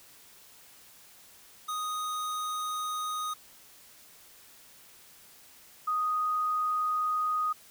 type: tone pair in turn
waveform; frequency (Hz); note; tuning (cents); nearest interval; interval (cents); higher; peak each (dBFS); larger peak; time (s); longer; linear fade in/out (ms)
square / sine; 1244.5 / 1244.5; D#6 / D#6; 0 / 0; unison; 0; neither; -32 / -26; second; 1.68-3.34 / 5.87-7.53; neither; 10
effects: white hiss -55 dBFS RMS until 7.7 s